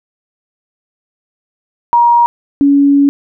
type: tone pair in turn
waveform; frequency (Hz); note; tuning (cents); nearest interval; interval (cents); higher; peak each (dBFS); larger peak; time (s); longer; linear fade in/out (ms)
sine; 948 / 281.8; A#5 / C#4; +29 / +29; octave + major sixth; 2100; first; -5; neither; 1.93-2.26 / 2.61-3.09; second; 0
effects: none